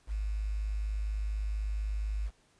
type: tone with quantisation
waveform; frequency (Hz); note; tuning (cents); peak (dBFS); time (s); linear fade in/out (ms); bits
sine; 52.1; G#1; +6; -30; 0.07-2.31; 50; 9
effects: pink hiss -67 dBFS RMS until 2.59 s + resampled to 22050 Hz